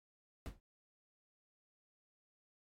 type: noise with exponential decay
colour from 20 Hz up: brown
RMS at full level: -36 dBFS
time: 0.46-0.6 s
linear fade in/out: 0 ms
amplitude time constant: 30 ms
effects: MP3 64 kbps